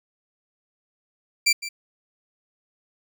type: tone with echo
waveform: 20% pulse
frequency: 2349 Hz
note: D7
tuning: in tune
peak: -11 dBFS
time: 1.46-1.53 s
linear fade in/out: 10 ms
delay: 160 ms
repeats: 1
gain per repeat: -14 dB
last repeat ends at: 1.69 s
effects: none